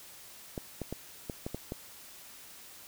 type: clicks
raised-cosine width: 2 ms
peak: -22 dBFS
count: 7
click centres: 0.578 / 0.817 / 0.926 / 1.298 / 1.465 / 1.546 / 1.721 s
effects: white hiss -51 dBFS RMS until 2.87 s